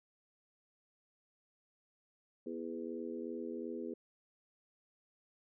harmonic tone with a mistuned harmonic, 82.8 Hz, E2, 8 cents sharp, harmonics 3 / 4 / 5 / 6, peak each -44 / -44 / -44 / -48 dBFS, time 2.46-3.94 s, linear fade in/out 5 ms, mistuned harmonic 3, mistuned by -35 cents, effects none

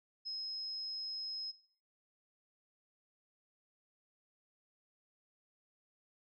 sine tone, 5130 Hz, E8, 48 cents flat, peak -39 dBFS, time 0.25-1.52 s, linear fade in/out 20 ms, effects noise-tail reverb RT60 0.5 s tail -18 dB re dry

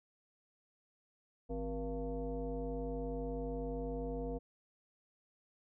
sine tone with frequency modulation, 261.9 Hz, C4, 2 cents sharp, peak -36 dBFS, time 1.49-4.39 s, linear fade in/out 20 ms, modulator 212 Hz, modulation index 1.6, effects none

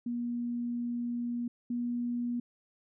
sine tone pair in turn, 239.4 / 240.8 Hz, A#3 / B3, +46 / -44 cents, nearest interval unison, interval 10 cents, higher second, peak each -31 / -30 dBFS, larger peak second, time 0.06-1.48 / 1.7-2.4 s, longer first, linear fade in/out 5 ms, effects none

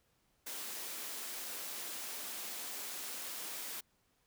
white high-pass noise, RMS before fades -43 dBFS, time 0.46-3.81 s, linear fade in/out 10 ms, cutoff 210 Hz, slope 24 dB/octave, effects pink hiss -75 dBFS RMS until 4.26 s

